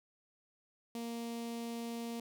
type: tone with notch filter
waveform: sawtooth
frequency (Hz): 233.1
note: A#3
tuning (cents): 0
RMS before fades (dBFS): -41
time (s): 0.95-2.2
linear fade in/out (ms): 2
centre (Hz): 1500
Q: 1.1
effects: none